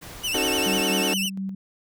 pink noise, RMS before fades -40 dBFS, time 0.01-0.83 s, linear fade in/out 20 ms
sawtooth tone with vibrato, 2820 Hz, F7, 16 cents sharp, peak -21 dBFS, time 0.23-1.3 s, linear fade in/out 20 ms, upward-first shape sine, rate 10 Hz, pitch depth 130 cents each way
30% pulse chord, D# half-diminished seventh, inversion third, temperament equal with one note detuned, 271.6 / 311.1 / 370 / 440 Hz, C#4 / D#4 / F#4 / A4, -35 / 0 / 0 / 0 cents, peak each -27 dBFS, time 0.34-1.14 s, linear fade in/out 5 ms
sine tone with tremolo, 192.8 Hz, G3, 28 cents flat, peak -26 dBFS, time 0.66-1.55 s, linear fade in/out 5 ms, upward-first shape square, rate 4.2 Hz, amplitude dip 40%
effects none

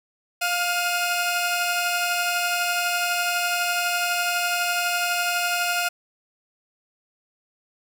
sawtooth tone cluster, 702 / 1416 / 2532 Hz, F5 / F6 / D#7, +9 / +23 / +30 cents, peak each -22 / -22 / -25 dBFS, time 0.41-5.89 s, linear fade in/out 10 ms, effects none

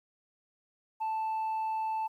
sine tone, 880 Hz, A5, in tune, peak -27 dBFS, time 1-2.08 s, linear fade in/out 20 ms, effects tanh soft clip ceiling -29 dBFS + 11-bit

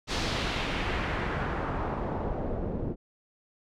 pink noise with low-pass filter sweep, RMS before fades -31 dBFS, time 0.07-2.96 s, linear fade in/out 50 ms, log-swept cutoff 5200 to 400 Hz, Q 1.3, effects none

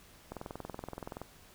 click train, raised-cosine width 1 ms, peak -26 dBFS, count 20, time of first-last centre 0.32-1.216 s, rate 21.2 Hz, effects pink hiss -58 dBFS RMS until 1.54 s

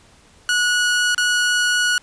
sawtooth tone with dropouts, 1462 Hz, F#6, 21 cents flat, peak -12 dBFS, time 0.49-1.98 s, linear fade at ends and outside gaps 1 ms, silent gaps 1.147-1.179 s, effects pink hiss -51 dBFS RMS until 2.02 s + resampled to 22050 Hz

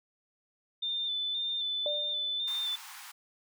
sine tone with vibrato, 3557 Hz, A7, 18 cents sharp, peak -30 dBFS, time 0.82-2.76 s, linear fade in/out 10 ms, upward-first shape square, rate 1.9 Hz, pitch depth 24 cents each way
sine tone with exponential decay, 593 Hz, D5, 17 cents sharp, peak -29 dBFS, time 1.86-2.42 s, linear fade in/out 1 ms, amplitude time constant 120 ms
pink high-pass noise, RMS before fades -47 dBFS, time 2.47-3.12 s, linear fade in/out 10 ms, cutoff 790 Hz, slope 96 dB/octave
effects none

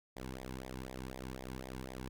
sawtooth tone with flanger, 64.5 Hz, C2, 24 cents flat, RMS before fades -45 dBFS, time 0.16-2.09 s, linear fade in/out 5 ms, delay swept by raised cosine 0.69 to 1.66 ms, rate 4 Hz, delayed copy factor -0.9, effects none

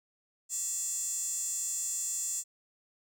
square tone with high-pass filter, 383.5 Hz, G4, 38 cents flat, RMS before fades -34 dBFS, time 0.49-2.44 s, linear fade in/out 50 ms, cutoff 7400 Hz, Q 8.6, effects none

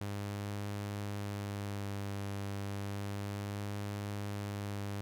sawtooth tone with vibrato, 101 Hz, G#2, 48 cents flat, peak -33 dBFS, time 0.01-5.01 s, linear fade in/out 0 ms, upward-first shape sine, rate 0.31 Hz, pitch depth 18 cents each way, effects none

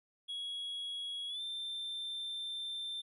triangle tone with pitch glide, 3330 to 3569 Hz, G#7 to A7, +4 to +24 cents, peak -36 dBFS, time 0.28-3.02 s, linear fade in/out 20 ms, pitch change +120 cents, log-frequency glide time 1.28-1.41 s, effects tanh soft clip ceiling -32 dBFS + resampled to 32000 Hz

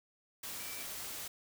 sine tone in noise, 2324 Hz, D7, 19 cents flat, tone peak -50 dBFS, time 0.6-0.83 s, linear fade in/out 5 ms, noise white, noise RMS -43 dBFS, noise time 0.43-1.28 s, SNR -10 dB, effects none

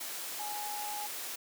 sine tone in noise, 833 Hz, G#5, 5 cents sharp, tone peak -38 dBFS, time 0.39-1.07 s, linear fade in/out 10 ms, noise white, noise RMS -40 dBFS, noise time 0-1.36 s, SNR -1 dB, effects high-pass 300 Hz 12 dB/octave

